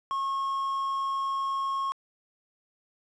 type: tone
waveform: triangle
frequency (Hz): 1088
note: C#6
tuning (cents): -33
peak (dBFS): -25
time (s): 0.11-1.92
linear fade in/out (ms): 0
effects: resampled to 22050 Hz + 10-bit